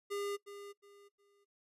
square tone with echo, 404.4 Hz, G#4, 46 cents flat, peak -37 dBFS, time 0.1-0.37 s, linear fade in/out 20 ms, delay 360 ms, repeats 3, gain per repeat -11 dB, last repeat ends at 1.45 s, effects noise-tail reverb RT60 0.1 s tail -17 dB re dry + resampled to 32000 Hz

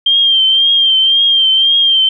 sine tone with vibrato, 3173 Hz, G7, 20 cents sharp, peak -7 dBFS, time 0.06-2.09 s, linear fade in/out 5 ms, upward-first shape triangle, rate 1.9 Hz, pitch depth 53 cents each way, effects none

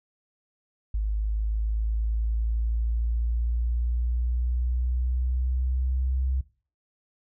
sine linear sweep, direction up, 52.1 to 65.41 Hz, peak -23 dBFS, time 0.94-6.41 s, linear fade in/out 5 ms, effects noise-tail reverb RT60 0.4 s tail -19 dB re dry

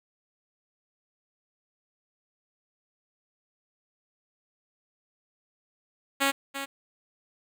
5% pulse tone with echo, 275.5 Hz, C#4, 11 cents flat, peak -11 dBFS, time 6.2-6.32 s, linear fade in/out 20 ms, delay 340 ms, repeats 1, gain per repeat -10 dB, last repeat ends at 6.66 s, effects none

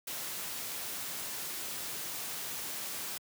white noise, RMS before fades -39 dBFS, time 0.07-3.18 s, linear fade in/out 5 ms, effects high-pass 100 Hz 12 dB/octave

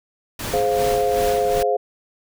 pink noise with tremolo, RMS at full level -27 dBFS, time 0.39-1.63 s, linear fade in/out 5 ms, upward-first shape sine, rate 2.6 Hz, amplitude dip 60%
sine chord, F minor, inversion first, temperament just, 419.1 / 523.8 / 698.5 Hz, Ab4 / C5 / F5, +16 / +2 / 0 cents, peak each -21 dBFS, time 0.53-1.77 s, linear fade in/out 10 ms
effects none

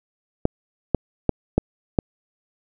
clicks, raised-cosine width 2 ms, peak -3 dBFS, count 5, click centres 0.454 / 0.947 / 1.293 / 1.58 / 1.988 s, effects none

